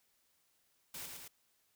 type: noise with echo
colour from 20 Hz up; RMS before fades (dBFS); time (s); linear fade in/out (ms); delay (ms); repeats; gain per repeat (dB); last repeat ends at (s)
white; -45; 0.94-1.06; 5; 110; 2; -3; 1.28
effects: white hiss -75 dBFS RMS until 1.75 s